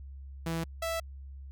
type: tone pair in turn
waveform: sawtooth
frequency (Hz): 164.81 / 659.2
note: E3 / E5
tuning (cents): 0 / 0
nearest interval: 2 octaves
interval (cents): 2400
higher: second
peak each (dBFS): -27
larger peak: neither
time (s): 0.46-0.64 / 0.82-1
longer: neither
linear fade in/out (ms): 5
effects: added 68 Hz sine -42 dBFS peak until 1.51 s